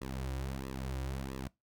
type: tone with flanger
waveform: sawtooth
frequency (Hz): 66.2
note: C2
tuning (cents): +21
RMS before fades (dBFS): -39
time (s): 0.01-1.48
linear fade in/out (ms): 5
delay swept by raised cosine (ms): 1.3 to 4.7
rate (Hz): 1.5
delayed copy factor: -1
effects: noise-tail reverb RT60 0.2 s tail -22 dB re dry